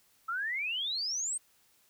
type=exponential sweep; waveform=sine; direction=up; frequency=1297 to 8630 Hz; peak=-31 dBFS; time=0.28-1.38 s; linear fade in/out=10 ms; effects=white hiss -67 dBFS RMS until 1.89 s